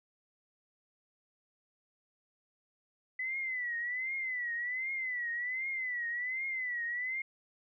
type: tone with vibrato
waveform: sine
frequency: 2000 Hz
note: B6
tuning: 21 cents sharp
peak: -33 dBFS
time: 3.19-7.22 s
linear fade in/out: 5 ms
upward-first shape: triangle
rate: 1.3 Hz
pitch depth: 130 cents each way
effects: none